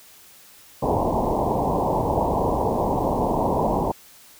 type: low-pass noise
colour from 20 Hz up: white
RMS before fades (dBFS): -22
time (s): 0.82-3.92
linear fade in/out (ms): 10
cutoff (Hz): 1000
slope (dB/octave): 96
effects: white hiss -49 dBFS RMS until 4.39 s